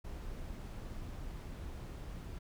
brown noise, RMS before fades -44 dBFS, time 0.04-2.39 s, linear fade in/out 10 ms, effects none

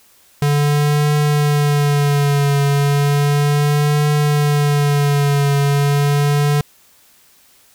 square tone with vibrato, 144.8 Hz, D3, 24 cents flat, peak -13 dBFS, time 0.42-6.61 s, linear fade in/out 2 ms, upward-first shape triangle, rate 0.34 Hz, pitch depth 43 cents each way, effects white hiss -51 dBFS RMS until 7.74 s

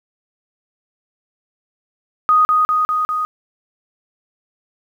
sine tone with echo, 1244.5 Hz, D#6, in tune, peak -9 dBFS, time 2.29-2.45 s, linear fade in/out 0 ms, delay 200 ms, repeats 4, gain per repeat -2 dB, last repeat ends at 3.25 s, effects 8-bit

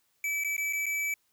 square tone with dropouts, 2303 Hz, D7, 34 cents flat, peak -29 dBFS, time 0.24-1.14 s, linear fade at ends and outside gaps 2 ms, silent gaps 0.438-0.446 / 0.566-0.579 / 0.727-0.732 / 0.858-0.864 s, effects white hiss -72 dBFS RMS until 1.32 s

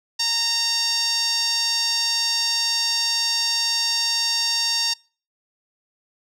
sawtooth tone with band-pass filter, 922 Hz, A#5, 19 cents flat, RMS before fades -22 dBFS, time 0.19-4.94 s, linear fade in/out 10 ms, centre 5100 Hz, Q 4.6, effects noise-tail reverb RT60 0.4 s tail -26 dB re dry

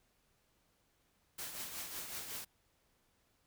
white noise with tremolo, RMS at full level -42 dBFS, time 1.38-2.45 s, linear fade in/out 10 ms, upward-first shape triangle, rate 5.4 Hz, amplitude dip 55%, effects pink hiss -75 dBFS RMS until 3.46 s

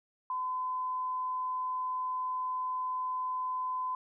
sine tone, 1017 Hz, C6, 50 cents flat, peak -31 dBFS, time 0.3-3.95 s, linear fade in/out 2 ms, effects none

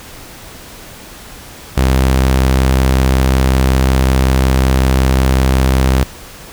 sawtooth tone, 65.41 Hz, C2, in tune, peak -5 dBFS, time 1.77-6.04 s, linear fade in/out 5 ms, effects pink hiss -34 dBFS RMS until 6.52 s

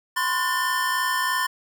square tone cluster, 1020 / 1083 / 1454 / 1788 Hz, C6 / C#6 / F#6 / A6, -44 / -41 / -31 / +27 cents, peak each -26 / -31 / -34 / -26 dBFS, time 0.16-1.47 s, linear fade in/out 10 ms, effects none

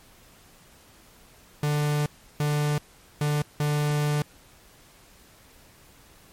45% pulse tone bursts at uneven times, 148 Hz, D3, 14 cents sharp, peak -22 dBFS, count 4, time 1.63-2.06 / 2.4-2.78 / 3.21-3.42 / 3.6-4.22 s, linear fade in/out 2 ms, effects pink hiss -54 dBFS RMS until 6.32 s + MP3 64 kbps

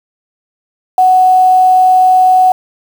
sine tone with quantisation, 742 Hz, F#5, 5 cents sharp, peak -4 dBFS, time 0.98-2.52 s, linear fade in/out 2 ms, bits 5, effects none

